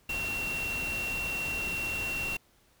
sine tone in noise, 2733 Hz, F7, 38 cents flat, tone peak -31 dBFS, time 0.09-2.37 s, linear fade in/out 5 ms, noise pink, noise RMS -39 dBFS, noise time 0.09-2.37 s, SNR +5 dB, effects pink hiss -65 dBFS RMS until 2.8 s

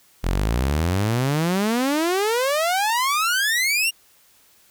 sawtooth exponential sweep, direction up, 41.2 to 2853 Hz, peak -15 dBFS, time 0.23-3.91 s, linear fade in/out 20 ms, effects white hiss -56 dBFS RMS until 4.7 s

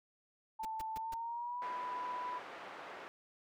sine tone with pitch glide, 883 to 991.1 Hz, A5 to B5, +6 to +6 cents, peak -38 dBFS, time 0.59-2.39 s, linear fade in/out 10 ms, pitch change +200 cents, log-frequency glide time 0.96-1.65 s
pink noise bursts, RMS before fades -48 dBFS, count 4, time 0.63-1.142 s, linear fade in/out 5 ms, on 23 ms, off 140 ms
pink band-pass noise, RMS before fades -49 dBFS, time 1.62-3.08 s, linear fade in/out 0 ms, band 550 to 1800 Hz, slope 12 dB/octave
effects none

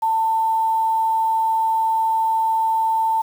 sine tone with quantisation, 893 Hz, A5, 25 cents sharp, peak -16 dBFS, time 0.02-3.22 s, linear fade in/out 10 ms, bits 7, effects none

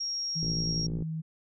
sine tone, 5588 Hz, F8, in tune, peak -30 dBFS, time 0-0.87 s, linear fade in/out 10 ms
sine tone with pitch glide, 161.7 to 159.66 Hz, E3 to D#3, -33 to +45 cents, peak -31 dBFS, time 0.35-1.22 s, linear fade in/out 20 ms, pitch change -22 cents, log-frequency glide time 0.69-0.83 s
click train, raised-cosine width 3 ms, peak -24 dBFS, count 35, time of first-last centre 0.43-1.023 s, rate 57.3 Hz
effects none

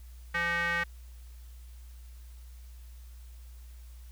square tone with band-pass filter, 170.9 Hz, F3, 37 cents flat, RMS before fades -30 dBFS, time 0.34-0.84 s, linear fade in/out 10 ms, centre 1800 Hz, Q 4.2, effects added 60 Hz sine -45 dBFS peak until 4.11 s + white hiss -62 dBFS RMS until 4.11 s

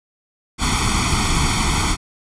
pink noise with comb filter, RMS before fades -18 dBFS, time 0.58-1.97 s, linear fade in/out 50 ms, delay 0.89 ms, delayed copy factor +0.95, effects resampled to 22050 Hz

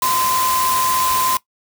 sine tone in noise, 1030 Hz, C6, 28 cents flat, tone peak -17 dBFS, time 0.02-1.37 s, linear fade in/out 2 ms, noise white, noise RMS -22 dBFS, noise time 0.02-1.37 s, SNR +2 dB, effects noise-tail reverb RT60 0.1 s tail -18 dB re dry

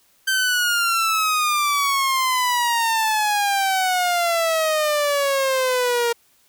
sawtooth exponential sweep, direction down, 1560 to 466.2 Hz, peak -14 dBFS, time 0.27-6.13 s, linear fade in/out 10 ms, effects white hiss -59 dBFS RMS until 6.48 s

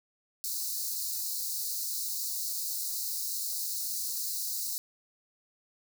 white high-pass noise, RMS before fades -34 dBFS, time 0.44-4.78 s, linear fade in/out 0 ms, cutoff 4000 Hz, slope 96 dB/octave, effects none

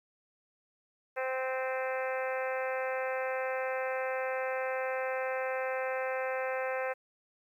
harmonic tone with a mistuned harmonic, 260.2 Hz, C4, 9 cents flat, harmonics 2 / 3 / 4 / 5 / 6 / 7 / 8 / 9 / 10, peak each -33 / -39 / -43 / -44 / -41 / -43 / -44 / -48 / -47 dBFS, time 1.16-6.94 s, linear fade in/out 20 ms, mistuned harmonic 9, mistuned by +18 cents, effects 11-bit

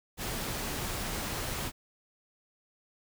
pink noise, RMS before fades -35 dBFS, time 0.17-1.72 s, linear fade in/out 50 ms, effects none

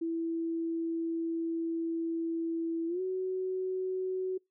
sine tone with pitch glide, 330.5 to 373.1 Hz, E4 to F#4, +5 to +14 cents, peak -30 dBFS, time 0.01-4.38 s, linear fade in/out 10 ms, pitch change +209 cents, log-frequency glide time 2.87-3.01 s, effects noise-tail reverb RT60 0.2 s tail -26 dB re dry

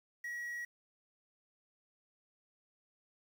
triangle tone with quantisation, 1912 Hz, A#6, 43 cents sharp, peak -37 dBFS, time 0.24-0.65 s, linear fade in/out 5 ms, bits 10, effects none

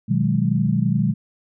sine chord, G# minor seventh, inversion first, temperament equal, 123.47 / 155.56 / 185 / 207.7 Hz, B2 / D#3 / F#3 / G#3, 0 / 0 / 0 / 0 cents, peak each -22 dBFS, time 0.08-1.14 s, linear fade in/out 20 ms, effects none

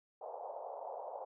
pink band-pass noise, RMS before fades -45 dBFS, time 0.21-1.25 s, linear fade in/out 10 ms, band 510 to 890 Hz, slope 48 dB/octave, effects none

